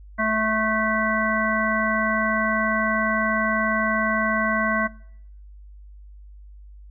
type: harmonic tone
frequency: 218.5 Hz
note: A3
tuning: 12 cents flat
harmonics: 1 / 3 / 5 / 7 / 9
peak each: -26 / -26 / -26 / -26 / -26 dBFS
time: 0.18-4.88 s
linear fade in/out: 20 ms
effects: noise-tail reverb RT60 0.7 s tail -23 dB re dry + added 50 Hz sine -41 dBFS peak until 6.9 s